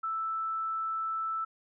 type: tone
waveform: sine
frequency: 1320 Hz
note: E6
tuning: 2 cents sharp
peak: -30 dBFS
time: 0.03-1.45 s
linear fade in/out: 10 ms
effects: none